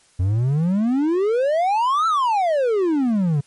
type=exponential two-way sweep; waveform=triangle; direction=up then down; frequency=87.31 to 1353 to 136.8 Hz; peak=-14 dBFS; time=0.19-3.41 s; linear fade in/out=10 ms; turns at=2.07 s; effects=white hiss -56 dBFS RMS until 3.46 s + MP3 48 kbps